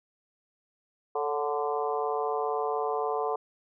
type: harmonic tone with a mistuned harmonic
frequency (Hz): 147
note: D3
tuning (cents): +2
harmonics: 3 / 4 / 5 / 6 / 7 / 8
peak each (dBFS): -30 / -38 / -32 / -38 / -34 / -40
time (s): 1.15-3.36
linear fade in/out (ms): 5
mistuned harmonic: 4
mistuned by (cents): -69
effects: none